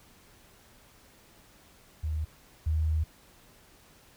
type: tone pair in turn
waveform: sine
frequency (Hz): 77.5 / 78.4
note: D#2 / D#2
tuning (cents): -6 / +14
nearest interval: unison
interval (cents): 20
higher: second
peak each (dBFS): -28 / -24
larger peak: second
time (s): 2.03-2.25 / 2.66-3.04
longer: second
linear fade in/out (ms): 10
effects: pink hiss -58 dBFS RMS until 4.16 s